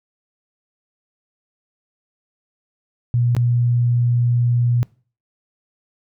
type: tone with dropouts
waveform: sine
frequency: 120.6 Hz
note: B2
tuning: 41 cents flat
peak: -14 dBFS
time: 3.14-4.83 s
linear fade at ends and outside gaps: 0 ms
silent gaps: 3.35-3.366 s
effects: noise-tail reverb RT60 0.4 s tail -23 dB re dry